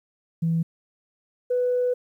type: tone pair in turn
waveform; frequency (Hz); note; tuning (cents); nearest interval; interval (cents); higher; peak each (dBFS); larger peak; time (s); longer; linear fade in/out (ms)
sine; 164.81 / 495.6; E3 / B4; 0 / +6; octave + perfect fifth; 1906; second; -19; neither; 0.42-0.63 / 1.5-1.94; second; 10
effects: tanh soft clip ceiling -15 dBFS + 10-bit